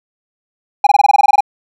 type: tone bursts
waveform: triangle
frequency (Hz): 811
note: G#5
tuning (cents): -41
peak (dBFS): -3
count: 12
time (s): 0.84-1.407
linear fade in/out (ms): 5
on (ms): 28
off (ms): 21
effects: none